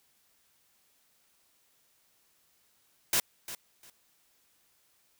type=noise with echo; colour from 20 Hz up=white; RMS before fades=-26 dBFS; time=3.13-3.2 s; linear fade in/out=2 ms; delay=350 ms; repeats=2; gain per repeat=-14 dB; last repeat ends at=3.9 s; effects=white hiss -69 dBFS RMS until 5.19 s